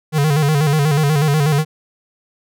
square tone with vibrato, 148.6 Hz, D3, 21 cents sharp, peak -13 dBFS, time 0.12-1.65 s, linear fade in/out 50 ms, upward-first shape square, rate 8.2 Hz, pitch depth 81 cents each way, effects none

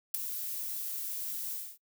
violet noise with ADSR envelope, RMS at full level -26 dBFS, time 0.14-1.78 s, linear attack 7 ms, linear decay 6 ms, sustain -11 dB, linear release 240 ms, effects noise-tail reverb RT60 0.1 s tail -25 dB re dry

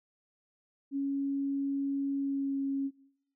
sine tone with pitch glide, 277.2 to 274.3 Hz, C#4 to C#4, 0 to -18 cents, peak -29 dBFS, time 0.91-2.91 s, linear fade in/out 50 ms, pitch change -18 cents, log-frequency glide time 2.17-2.6 s, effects noise-tail reverb RT60 0.7 s tail -19 dB re dry

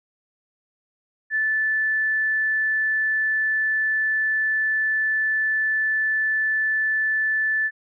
sine tone, 1750 Hz, A6, 10 cents flat, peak -19 dBFS, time 1.3-7.71 s, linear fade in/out 50 ms, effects none

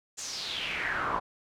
brown noise with band-pass filter sweep, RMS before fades -33 dBFS, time 0.17-1.2 s, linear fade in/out 20 ms, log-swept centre 7100 to 970 Hz, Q 4.4, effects none

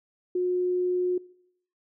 sine tone, 361.2 Hz, F#4, 42 cents flat, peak -23 dBFS, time 0.35-1.18 s, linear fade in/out 5 ms, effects noise-tail reverb RT60 0.7 s tail -22 dB re dry

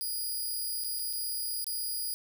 5% pulse tone with dropouts, 4891 Hz, D#8, 31 cents flat, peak -25 dBFS, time 0.01-2.14 s, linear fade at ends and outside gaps 0 ms, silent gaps 0.839-0.845 / 0.989-0.993 / 1.129-1.134 / 1.643-1.667 s, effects none

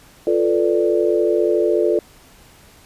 sine chord, B half-diminished seventh, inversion second, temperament equal, 349.2 / 440 / 493.9 / 587.3 Hz, F4 / A4 / B4 / D5, 0 / 0 / 0 / 0 cents, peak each -18 / -18 / -24 / -21 dBFS, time 0.27-1.99 s, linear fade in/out 2 ms, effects pink hiss -48 dBFS RMS until 2.85 s + resampled to 32000 Hz

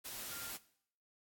sine tone in noise, 1396.9 Hz, F6, in tune, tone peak -53 dBFS, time 0.3-0.52 s, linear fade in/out 20 ms, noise white, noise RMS -45 dBFS, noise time 0.04-0.58 s, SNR -11 dB, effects noise-tail reverb RT60 0.6 s tail -17 dB re dry + AAC 64 kbps

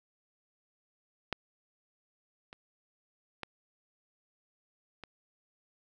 clicks, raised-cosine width 0.3 ms, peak -15 / -30 / -21 / -28 dBFS, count 4, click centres 1.327 / 2.529 / 3.433 / 5.037 s, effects none

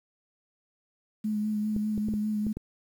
sine tone with vibrato, 212.3 Hz, G#3, 38 cents sharp, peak -26 dBFS, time 1.24-2.53 s, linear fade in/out 10 ms, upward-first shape sine, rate 5 Hz, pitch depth 23 cents each way
clicks, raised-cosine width 3 ms, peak -22 dBFS, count 6, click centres 1.764 / 1.978 / 2.086 / 2.138 / 2.467 / 2.57 s
effects 9-bit

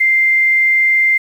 sine tone, 2093 Hz, C7, in tune, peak -9 dBFS, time 0-1.18 s, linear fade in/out 10 ms, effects 7-bit

